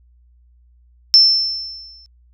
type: tone with exponential decay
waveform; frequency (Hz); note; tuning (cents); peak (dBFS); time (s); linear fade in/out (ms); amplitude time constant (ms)
sine; 5330; E8; +18; -4; 1.14-2.06; 0; 200
effects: added 60 Hz sine -49 dBFS peak until 2.33 s